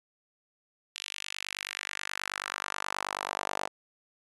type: tone with high-pass filter sweep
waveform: sawtooth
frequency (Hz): 49.36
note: G1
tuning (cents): +13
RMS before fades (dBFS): -37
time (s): 0.95-3.68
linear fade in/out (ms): 10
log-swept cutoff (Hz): 3100 to 720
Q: 1.9
effects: resampled to 24000 Hz